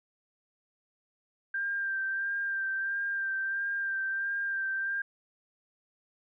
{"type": "tone with vibrato", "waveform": "sine", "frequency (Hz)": 1584, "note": "G6", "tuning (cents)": 18, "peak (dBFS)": -29, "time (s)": [1.54, 5.02], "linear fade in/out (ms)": 5, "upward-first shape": "sine", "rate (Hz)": 1.5, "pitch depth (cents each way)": 23, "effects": []}